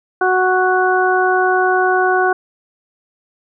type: harmonic tone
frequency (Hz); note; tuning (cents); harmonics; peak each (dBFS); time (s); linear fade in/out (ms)
370; F#4; 0; 1 / 2 / 3 / 4; -16 / -16 / -21 / -17; 0.21-2.33; 5
effects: none